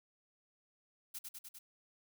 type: noise with echo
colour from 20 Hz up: blue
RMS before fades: -44 dBFS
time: 1.14-1.19 s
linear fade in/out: 10 ms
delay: 100 ms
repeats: 4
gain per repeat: -2 dB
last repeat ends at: 1.59 s
effects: none